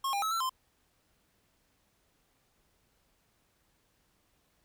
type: tone with pitch steps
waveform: square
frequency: 1082 / 803 / 1296 / 1343 / 1039 Hz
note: C#6 / G5 / E6 / E6 / C6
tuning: -42 / +41 / -30 / +32 / -12 cents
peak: -30 dBFS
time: 0.04-0.495 s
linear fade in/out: 5 ms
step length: 91 ms
effects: pink hiss -72 dBFS RMS until 4.64 s